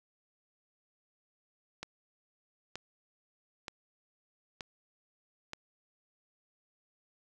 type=click train; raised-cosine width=0.2 ms; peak=-22 dBFS; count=5; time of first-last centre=1.83-5.534 s; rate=1.08 Hz; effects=none